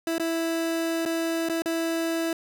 30% pulse tone with dropouts, 329.6 Hz, E4, in tune, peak -22 dBFS, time 0.07-2.33 s, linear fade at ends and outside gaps 2 ms, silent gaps 0.182-0.197 / 1.053-1.059 / 1.488-1.496 / 1.621-1.658 s, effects none

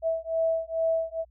sine beating tone pair, 652 / 654.3 Hz, E5 / E5, -19 / -13 cents, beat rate 2.3 Hz, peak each -27 dBFS, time 0.02-1.25 s, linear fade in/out 50 ms, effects added 60 Hz sine -56 dBFS peak until 1.3 s

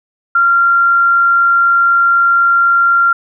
sine tone, 1382 Hz, F6, 19 cents flat, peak -7 dBFS, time 0.35-3.13 s, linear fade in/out 5 ms, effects none

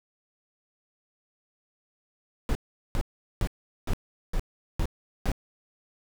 brown noise bursts, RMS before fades -25 dBFS, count 7, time 2.49-5.317 s, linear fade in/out 0 ms, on 61 ms, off 400 ms, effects none

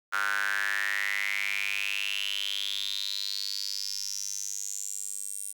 sawtooth tone with high-pass filter sweep, 100 Hz, G2, 35 cents sharp, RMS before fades -32 dBFS, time 0.12-5.53 s, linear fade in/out 20 ms, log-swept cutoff 1400 to 9100 Hz, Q 8.1, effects none

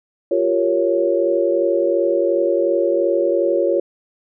sine chord, G half-diminished seventh, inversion third, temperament equal with one note detuned, 349.2 / 392 / 463.7 / 554.4 Hz, F4 / G4 / Bb4 / Db5, 0 / 0 / -9 / 0 cents, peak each -19 / -23 / -22 / -18 dBFS, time 0.31-3.8 s, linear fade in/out 5 ms, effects none

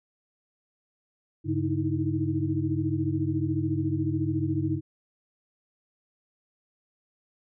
sine tone cluster, 99.7 / 141.1 / 308.9 / 322.9 Hz, G2 / C#3 / D#4 / E4, +30 / +31 / -12 / -36 cents, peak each -30 dBFS, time 1.44-4.81 s, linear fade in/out 50 ms, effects none

